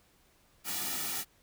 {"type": "noise with comb filter", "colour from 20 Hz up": "white", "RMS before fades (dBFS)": -35, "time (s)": [0.64, 1.25], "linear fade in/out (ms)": 50, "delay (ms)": 1.9, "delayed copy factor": -0.75, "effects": ["pink hiss -66 dBFS RMS until 1.42 s"]}